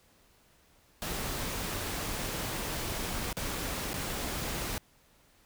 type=noise with dropouts; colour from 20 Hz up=pink; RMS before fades=-35 dBFS; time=1.02-4.78 s; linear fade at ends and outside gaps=0 ms; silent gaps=3.328-3.369 / 3.932-3.941 s; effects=pink hiss -64 dBFS RMS until 5.45 s